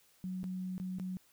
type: tone with dropouts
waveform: sine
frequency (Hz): 185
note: F#3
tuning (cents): 0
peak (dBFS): -36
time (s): 0.24-1.17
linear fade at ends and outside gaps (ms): 0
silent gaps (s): 0.432-0.441 / 0.78-0.799 / 0.986-0.998
effects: white hiss -67 dBFS RMS until 1.32 s